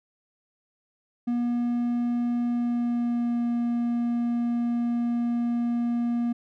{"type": "tone with pitch glide", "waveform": "triangle", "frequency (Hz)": [240, 237.5], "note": ["B3", "A#3"], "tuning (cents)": [-49, 33], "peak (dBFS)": -21, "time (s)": [1.27, 6.33], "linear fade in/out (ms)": 10, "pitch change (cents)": -18, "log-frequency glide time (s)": [2.47, 3.46], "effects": []}